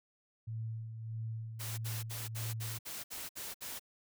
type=tone with tremolo; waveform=sine; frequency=112.1 Hz; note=A2; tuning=33 cents sharp; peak=-36 dBFS; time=0.47-2.79 s; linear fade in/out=10 ms; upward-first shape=sine; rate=1.6 Hz; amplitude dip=50%
type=noise bursts; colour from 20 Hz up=white; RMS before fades=-43 dBFS; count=9; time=1.59-3.796 s; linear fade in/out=20 ms; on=190 ms; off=62 ms
effects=none